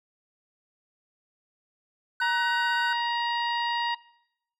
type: tone with vibrato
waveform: triangle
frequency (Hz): 1500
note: F#6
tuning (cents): +23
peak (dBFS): -24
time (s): 2.2-2.93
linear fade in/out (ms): 2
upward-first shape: sine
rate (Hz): 16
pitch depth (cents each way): 13
type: harmonic tone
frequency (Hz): 945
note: A#5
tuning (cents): +23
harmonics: 1 / 2 / 3 / 4 / 5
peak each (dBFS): -26 / -32 / -36 / -38 / -40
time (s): 2.21-3.95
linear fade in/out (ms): 10
effects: noise-tail reverb RT60 0.8 s tail -22 dB re dry